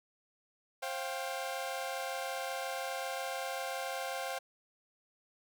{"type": "chord", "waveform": "sawtooth", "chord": "C suspended fourth", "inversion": "none", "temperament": "equal with one note detuned", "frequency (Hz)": [531.8, 698.5, 784], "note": ["C5", "F5", "G5"], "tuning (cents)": [28, 0, 0], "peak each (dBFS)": [-36, -37, -37], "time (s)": [0.82, 4.39], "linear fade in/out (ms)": 10, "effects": []}